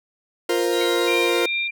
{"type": "chord", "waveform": "40% pulse", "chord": "F suspended fourth", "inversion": "none", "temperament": "equal", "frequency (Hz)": [349.2, 466.2, 523.3], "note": ["F4", "Bb4", "C5"], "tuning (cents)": [0, 0, 0], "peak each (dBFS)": [-21, -22, -25], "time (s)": [0.49, 1.46], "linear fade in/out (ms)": 5}
{"type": "tone with pitch glide", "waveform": "sine", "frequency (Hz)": [3845, 3686], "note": ["B7", "A#7"], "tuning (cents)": [-47, -20], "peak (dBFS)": -28, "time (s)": [0.72, 1.68], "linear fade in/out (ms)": 10, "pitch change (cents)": -73, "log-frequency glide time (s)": [0.89, 1.41]}
{"type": "tone with exponential decay", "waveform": "sine", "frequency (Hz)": 2217, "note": "C#7", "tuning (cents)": 0, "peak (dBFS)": -26, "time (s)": [0.81, 0.91], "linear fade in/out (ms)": 2, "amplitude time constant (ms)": 20}
{"type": "tone with tremolo", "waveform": "sine", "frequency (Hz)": 2379, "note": "D7", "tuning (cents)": 22, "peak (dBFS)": -21, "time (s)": [1.07, 1.71], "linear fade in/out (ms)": 10, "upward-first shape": "sine", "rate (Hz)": 2.5, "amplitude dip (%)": 55}
{"effects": []}